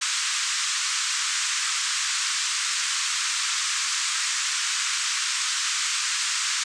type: band-pass noise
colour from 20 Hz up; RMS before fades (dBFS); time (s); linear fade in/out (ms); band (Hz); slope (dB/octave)
white; -26; 0.01-6.64; 10; 1100 to 8200; 48
effects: resampled to 22050 Hz